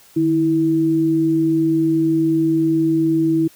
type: tone pair together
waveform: sine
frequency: 153.29 / 324.8 Hz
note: D#3 / E4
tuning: -25 / -26 cents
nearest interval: octave + minor second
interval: 1299 cents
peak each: -23 / -14 dBFS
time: 0.16-3.48 s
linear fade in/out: 10 ms
effects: white hiss -49 dBFS RMS until 3.55 s